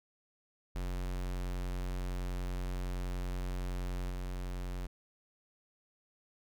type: tone with level steps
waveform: square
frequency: 45.32 Hz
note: F#1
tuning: 35 cents flat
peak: -35 / -37 dBFS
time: 0.75-4.87 s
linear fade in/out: 10 ms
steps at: 4.1 s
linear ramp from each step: 5 ms
effects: none